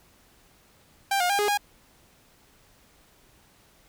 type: tone with pitch steps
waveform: sawtooth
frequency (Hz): 790 / 714 / 803 / 413.6 / 819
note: G5 / F5 / G5 / G#4 / G#5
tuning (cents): +13 / +38 / +41 / -7 / -24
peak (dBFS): -18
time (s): 1.11-1.575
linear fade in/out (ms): 5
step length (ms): 93
effects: pink hiss -59 dBFS RMS until 3.88 s